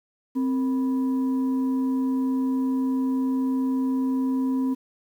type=tone with frequency modulation; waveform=sine; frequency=261.6 Hz; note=C4; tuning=in tune; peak=-21 dBFS; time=0.35-4.75 s; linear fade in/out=20 ms; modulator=722 Hz; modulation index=0.25; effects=9-bit